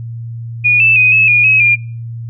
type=tone with pitch steps; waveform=sine; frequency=2450 / 2641 / 2502 / 2589 / 2437 / 2556 / 2406 Hz; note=D#7 / E7 / D#7 / E7 / D#7 / D#7 / D7; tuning=-27 / +3 / +9 / -32 / -37 / +46 / +41 cents; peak=-6 dBFS; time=0.64-1.76 s; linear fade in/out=20 ms; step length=160 ms; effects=noise-tail reverb RT60 0.4 s tail -22 dB re dry + added 116 Hz sine -22 dBFS peak until 2.29 s